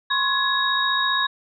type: tone cluster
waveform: sine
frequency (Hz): 1034 / 1089 / 1679 / 3780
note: C6 / C#6 / G#6 / A#7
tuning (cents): -21 / -31 / +18 / +23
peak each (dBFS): -28 / -25 / -23 / -23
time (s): 0.1-1.27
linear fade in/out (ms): 10
effects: none